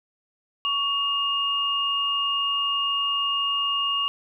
sine tone pair together, 1125.5 / 2836 Hz, C#6 / F7, +26 / +26 cents, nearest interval octave + major third, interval 1600 cents, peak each -27 / -23 dBFS, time 0.65-4.08 s, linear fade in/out 0 ms, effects 10-bit

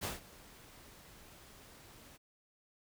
pink noise with ADSR envelope, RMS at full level -37 dBFS, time 0.01-2.18 s, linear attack 28 ms, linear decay 160 ms, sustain -20 dB, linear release 25 ms, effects none

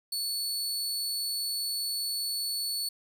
sawtooth tone, 4435 Hz, C#8, in tune, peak -27 dBFS, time 0.12-2.89 s, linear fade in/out 5 ms, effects none

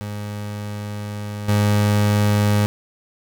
30% pulse tone with level steps, 103.83 Hz, G#2, in tune, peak -24 / -12 dBFS, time 0.01-2.66 s, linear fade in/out 0 ms, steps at 1.48 s, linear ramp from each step 10 ms, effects none

